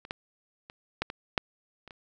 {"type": "clicks", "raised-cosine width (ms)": 0.3, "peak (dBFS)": [-28, -16, -28, -12, -20, -8, -30, -29], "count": 8, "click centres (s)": [0.051, 0.109, 0.699, 1.02, 1.101, 1.378, 1.877, 1.908], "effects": []}